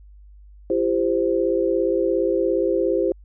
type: tone cluster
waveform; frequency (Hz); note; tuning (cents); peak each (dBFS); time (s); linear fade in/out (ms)
sine; 339.4 / 396.6 / 521; F4 / G4 / C5; -49 / +20 / -7; -22; 0.7-3.12; 2
effects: added 50 Hz sine -43 dBFS peak until 3.24 s